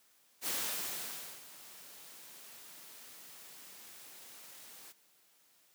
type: noise with ADSR envelope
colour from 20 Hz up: white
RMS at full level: -35 dBFS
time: 0.41-4.93 s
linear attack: 64 ms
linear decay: 930 ms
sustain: -18 dB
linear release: 21 ms
effects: white hiss -68 dBFS RMS until 5.74 s + high-pass 150 Hz 12 dB/octave